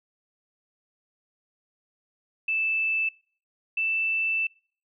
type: tone pair in turn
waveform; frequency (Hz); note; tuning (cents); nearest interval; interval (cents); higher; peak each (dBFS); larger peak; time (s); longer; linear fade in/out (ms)
sine; 2637 / 2652; E7 / E7; 0 / +10; unison; 10; second; -23; neither; 2.48-3.09 / 3.77-4.47; second; 5
effects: noise-tail reverb RT60 0.5 s tail -26 dB re dry